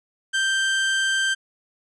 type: tone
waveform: 30% pulse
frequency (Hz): 1568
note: G6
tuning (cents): 0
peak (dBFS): -17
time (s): 0.33-1.35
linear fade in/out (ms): 20
effects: resampled to 22050 Hz